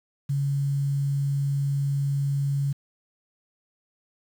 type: tone with quantisation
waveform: sine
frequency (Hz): 140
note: C#3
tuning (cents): +18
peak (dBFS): -22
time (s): 0.29-2.73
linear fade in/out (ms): 10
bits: 8
effects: none